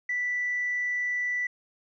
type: tone with tanh clipping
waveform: triangle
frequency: 1972 Hz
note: B6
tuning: 3 cents flat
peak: -26 dBFS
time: 0.09-1.47 s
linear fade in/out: 5 ms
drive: 4 dB
effects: resampled to 16000 Hz